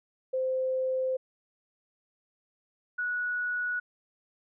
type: tone pair in turn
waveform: sine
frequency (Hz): 519 / 1466.3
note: C5 / F#6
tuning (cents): -14 / -16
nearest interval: octave + tritone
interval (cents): 1798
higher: second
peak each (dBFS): -26 / -28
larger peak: first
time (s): 0.33-1.17 / 2.98-3.8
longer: first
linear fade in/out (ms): 10
effects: none